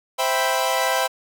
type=chord; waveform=sawtooth; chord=C major seventh; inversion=none; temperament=equal; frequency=523.3 / 659.3 / 784 / 987.8 Hz; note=C5 / E5 / G5 / B5; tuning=0 / 0 / 0 / 0 cents; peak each=-21 dBFS; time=0.18-1.08 s; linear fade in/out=20 ms; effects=none